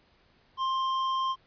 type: tone with hard clipping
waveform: triangle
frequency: 1054 Hz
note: C6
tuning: 12 cents sharp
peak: -28 dBFS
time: 0.57-1.36 s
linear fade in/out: 50 ms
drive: 14 dB
effects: pink hiss -64 dBFS RMS until 1.46 s + resampled to 11025 Hz